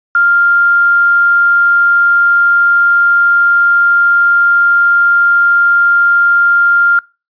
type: tone with quantisation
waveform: sine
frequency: 1396.9 Hz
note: F6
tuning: in tune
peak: -6 dBFS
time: 0.15-6.99 s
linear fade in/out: 2 ms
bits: 6
effects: noise-tail reverb RT60 0.3 s tail -25 dB re dry + resampled to 11025 Hz